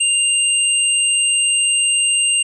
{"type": "tone pair together", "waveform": "sine", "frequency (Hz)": [2794, 8274], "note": ["F7", "C9"], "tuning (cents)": [0, -20], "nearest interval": "octave + perfect fifth", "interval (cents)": 1880, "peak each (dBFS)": -16, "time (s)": [0, 2.43], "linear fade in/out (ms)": 10, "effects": []}